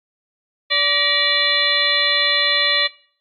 harmonic tone with a mistuned harmonic, 580 Hz, D5, 22 cents flat, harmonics 1 / 2 / 3 / 4 / 5 / 6 / 7, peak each -27 / -28 / -22 / -23 / -28 / -20 / -20 dBFS, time 0.7-2.88 s, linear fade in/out 20 ms, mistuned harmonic 3, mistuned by +150 cents, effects noise-tail reverb RT60 0.5 s tail -19 dB re dry + Opus 48 kbps

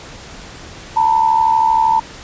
sine tone pair together, 892 / 964.7 Hz, A5 / B5, +23 / -41 cents, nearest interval minor second, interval 136 cents, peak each -11 / -17 dBFS, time 0.96-2 s, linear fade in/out 10 ms, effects pink hiss -35 dBFS RMS until 2.23 s + resampled to 16000 Hz

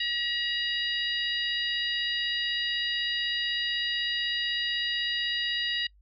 harmonic tone, 956 Hz, A#5, 43 cents sharp, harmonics 2 / 3 / 4 / 5, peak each -32 / -31 / -32 / -37 dBFS, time 0-5.87 s, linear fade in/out 5 ms, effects noise-tail reverb RT60 0.1 s tail -25 dB re dry + added 50 Hz sine -56 dBFS peak until 6.01 s

